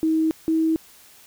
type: tone pair in turn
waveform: sine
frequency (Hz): 318.5 / 321.3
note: D#4 / E4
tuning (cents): +41 / -44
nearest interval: unison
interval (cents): 15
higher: second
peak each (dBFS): -17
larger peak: neither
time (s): 0.03-0.31 / 0.48-0.76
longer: neither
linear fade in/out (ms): 0
effects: white hiss -50 dBFS RMS until 1.26 s